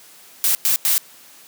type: noise bursts at uneven times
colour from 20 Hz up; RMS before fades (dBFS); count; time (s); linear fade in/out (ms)
blue; -17; 3; 0.44-0.55 / 0.65-0.76 / 0.85-0.98; 0
effects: white hiss -46 dBFS RMS until 1.47 s + high-pass 150 Hz 12 dB/octave